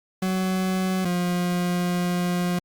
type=tone pair in turn; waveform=40% pulse; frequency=187 / 177.32 Hz; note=F#3 / F3; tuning=+19 / +27 cents; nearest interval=minor second; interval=92 cents; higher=first; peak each=-21 dBFS; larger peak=neither; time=0.22-1.05 / 1.05-2.59 s; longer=second; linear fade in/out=5 ms; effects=Opus 48 kbps